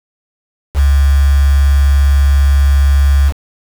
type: tone with quantisation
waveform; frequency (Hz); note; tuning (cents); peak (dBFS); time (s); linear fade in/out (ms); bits
sine; 69.8; C#2; +13; -6; 0.74-3.33; 50; 4
effects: none